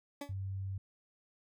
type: tone with exponential decay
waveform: 20% pulse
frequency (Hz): 285.4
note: D4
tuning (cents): -49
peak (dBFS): -32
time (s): 0.21-0.34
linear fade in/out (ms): 5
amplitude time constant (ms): 28
type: tone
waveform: sine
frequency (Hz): 96.5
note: G2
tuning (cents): -27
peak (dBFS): -36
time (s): 0.29-0.78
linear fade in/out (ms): 5
effects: none